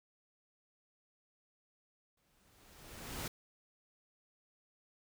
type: noise with exponential growth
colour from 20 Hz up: pink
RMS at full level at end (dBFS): -39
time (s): 2.17-3.28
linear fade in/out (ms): 5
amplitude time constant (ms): 240
effects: none